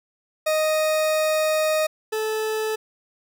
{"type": "tone pair in turn", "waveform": "40% pulse", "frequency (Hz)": [622.3, 435.4], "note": ["D#5", "A4"], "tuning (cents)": [0, -18], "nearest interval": "tritone", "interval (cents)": 618, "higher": "first", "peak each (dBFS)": [-18, -22], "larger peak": "first", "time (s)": [[0.46, 1.87], [2.12, 2.76]], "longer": "first", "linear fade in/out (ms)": 10, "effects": []}